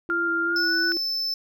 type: tone with vibrato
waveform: sine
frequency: 336.3 Hz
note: E4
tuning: 35 cents sharp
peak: -28 dBFS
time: 0.09-0.97 s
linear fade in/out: 0 ms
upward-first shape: square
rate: 2.7 Hz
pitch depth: 13 cents each way
type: tone with pitch glide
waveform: sine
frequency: 1396.9 to 1488.5 Hz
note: F6 to F#6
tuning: 0 to +10 cents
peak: -22 dBFS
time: 0.1-0.92 s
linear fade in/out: 0 ms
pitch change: +110 cents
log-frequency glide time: 0.47-0.75 s
type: tone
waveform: triangle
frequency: 5274 Hz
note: E8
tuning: in tune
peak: -23 dBFS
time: 0.56-1.34 s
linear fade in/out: 2 ms
effects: none

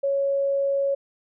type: tone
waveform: sine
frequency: 554.4 Hz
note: C#5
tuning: in tune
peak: -20 dBFS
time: 0.03-0.95 s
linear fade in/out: 10 ms
effects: none

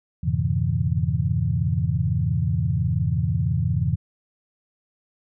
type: tone cluster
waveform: sine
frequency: 85.1 / 102.6 / 121.2 / 138.5 / 164.4 Hz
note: F2 / G#2 / B2 / C#3 / E3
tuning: -44 / -21 / -32 / -1 / -4 cents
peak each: -26 dBFS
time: 0.23-3.96 s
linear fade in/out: 10 ms
effects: none

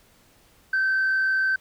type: tone with frequency modulation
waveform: sine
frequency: 1547 Hz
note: G6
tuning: 23 cents flat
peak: -18 dBFS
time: 0.73-1.56 s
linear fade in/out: 5 ms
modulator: 46.9 Hz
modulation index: 0.38
effects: tanh soft clip ceiling -17 dBFS + pink hiss -58 dBFS RMS until 1.6 s

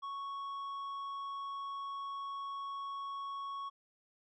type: tone with tanh clipping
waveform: sine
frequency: 1108.7 Hz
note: C#6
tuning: in tune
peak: -40 dBFS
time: 0.02-3.7 s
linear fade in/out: 20 ms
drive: 6 dB
effects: none

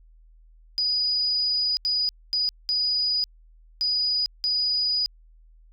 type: tone bursts at uneven times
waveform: sine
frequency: 4937 Hz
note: D#8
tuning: 14 cents flat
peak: -21 dBFS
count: 6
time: 0.78-1.77 / 1.85-2.09 / 2.33-2.49 / 2.69-3.24 / 3.81-4.26 / 4.44-5.06 s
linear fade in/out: 0 ms
effects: added 40 Hz sine -50 dBFS peak until 5.72 s

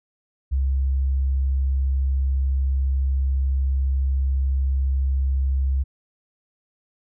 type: tone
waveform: sine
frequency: 67 Hz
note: C2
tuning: 42 cents sharp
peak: -18 dBFS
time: 0.51-5.84 s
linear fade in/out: 20 ms
effects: none

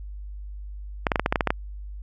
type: clicks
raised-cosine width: 0.5 ms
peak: -5 dBFS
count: 10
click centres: 1.068 / 1.118 / 1.158 / 1.196 / 1.261 / 1.325 / 1.358 / 1.408 / 1.473 / 1.505 s
effects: added 50 Hz sine -34 dBFS peak until 2.02 s

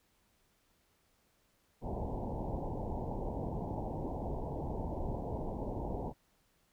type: low-pass noise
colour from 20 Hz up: pink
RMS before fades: -38 dBFS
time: 1.81-6.14 s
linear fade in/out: 50 ms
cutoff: 950 Hz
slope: 96 dB/octave
effects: pink hiss -73 dBFS RMS until 6.72 s

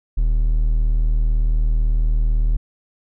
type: tone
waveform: triangle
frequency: 39 Hz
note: D#1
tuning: 5 cents sharp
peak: -12 dBFS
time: 0.17-2.57 s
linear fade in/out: 10 ms
effects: none

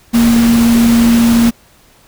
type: tone in noise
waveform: sine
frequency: 233.1 Hz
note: A#3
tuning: in tune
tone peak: -6 dBFS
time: 0.13-1.51 s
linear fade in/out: 20 ms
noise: pink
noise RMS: -19 dBFS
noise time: 0.13-1.51 s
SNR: +10 dB
effects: pink hiss -47 dBFS RMS until 2.07 s

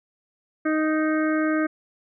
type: harmonic tone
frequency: 311.1 Hz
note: D#4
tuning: in tune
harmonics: 1 / 2 / 4 / 5 / 6 / 7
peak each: -21 / -28 / -31 / -30 / -37 / -38 dBFS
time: 0.65-1.67 s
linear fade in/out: 10 ms
effects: none

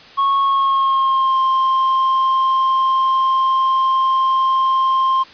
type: tone with pitch glide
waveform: triangle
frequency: 1100 to 1055.2 Hz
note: C#6 to C6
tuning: -14 to +14 cents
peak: -11 dBFS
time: 0.17-5.24 s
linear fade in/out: 20 ms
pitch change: -72 cents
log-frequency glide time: 0.4-1.4 s
effects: white hiss -41 dBFS RMS until 5.33 s + resampled to 11025 Hz

